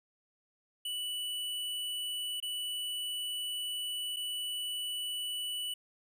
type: tone with dropouts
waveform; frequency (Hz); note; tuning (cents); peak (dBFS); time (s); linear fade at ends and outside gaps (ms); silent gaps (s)
square; 2963; F#7; +2; -35; 0.85-5.74; 5; 2.402-2.425 / 4.163-4.167
effects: none